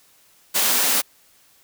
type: high-pass noise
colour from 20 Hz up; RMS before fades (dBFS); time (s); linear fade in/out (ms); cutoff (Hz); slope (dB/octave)
white; -19; 0.54-1.02; 20; 170; 96
effects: white hiss -56 dBFS RMS until 1.63 s